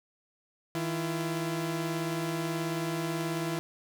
sawtooth tone pair together, 160 / 338.5 Hz, D#3 / E4, +49 / +46 cents, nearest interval octave + minor second, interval 1297 cents, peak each -29 / -29 dBFS, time 0.75-3.59 s, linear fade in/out 0 ms, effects none

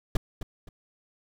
brown noise with echo, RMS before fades -19 dBFS, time 0.15-0.17 s, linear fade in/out 5 ms, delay 260 ms, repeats 2, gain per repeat -11 dB, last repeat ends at 0.69 s, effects none

